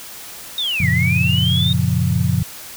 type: linear two-way sweep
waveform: sine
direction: down then up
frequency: 3729 to 1877 to 3729 Hz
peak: -18 dBFS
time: 0.58-1.73 s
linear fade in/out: 2 ms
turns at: 0.89 s
type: chord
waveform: sine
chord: Gb major seventh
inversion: none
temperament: equal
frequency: 92.5 / 116.54 / 138.59 / 174.61 Hz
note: Gb2 / Bb2 / Db3 / F3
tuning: 0 / 0 / 0 / 0 cents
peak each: -20 dBFS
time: 0.8-2.43 s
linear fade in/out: 5 ms
effects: white hiss -35 dBFS RMS until 2.76 s